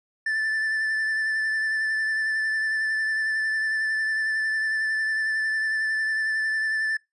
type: tone with vibrato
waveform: triangle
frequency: 1760 Hz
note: A6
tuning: in tune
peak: -21 dBFS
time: 0.26-6.97 s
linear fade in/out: 5 ms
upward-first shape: sine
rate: 11 Hz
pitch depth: 18 cents each way
effects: noise-tail reverb RT60 0.2 s tail -24 dB re dry + resampled to 24000 Hz